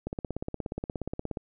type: click train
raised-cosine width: 2 ms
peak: -19 dBFS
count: 23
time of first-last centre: 0.07-1.372 s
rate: 16.9 Hz
effects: none